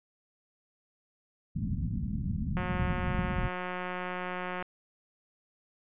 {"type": "low-pass noise", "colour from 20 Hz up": "white", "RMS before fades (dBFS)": -32, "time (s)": [1.55, 3.49], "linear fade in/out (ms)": 10, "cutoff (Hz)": 220, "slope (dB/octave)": 48}
{"type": "click train", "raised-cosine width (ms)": 0.5, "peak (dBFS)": -21, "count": 373, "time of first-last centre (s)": [2.57, 4.625], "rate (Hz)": 181}
{"effects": ["resampled to 8000 Hz"]}